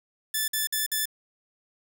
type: tone bursts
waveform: 5% pulse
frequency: 1747 Hz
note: A6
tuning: 13 cents flat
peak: -14 dBFS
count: 4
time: 0.34-1.056 s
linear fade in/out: 5 ms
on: 140 ms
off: 52 ms
effects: none